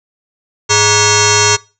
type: tone with frequency modulation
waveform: sine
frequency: 2713 Hz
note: E7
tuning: 49 cents sharp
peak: -7 dBFS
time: 0.69-1.57 s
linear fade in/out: 20 ms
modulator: 522 Hz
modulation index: 7.8
effects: noise-tail reverb RT60 0.3 s tail -22 dB re dry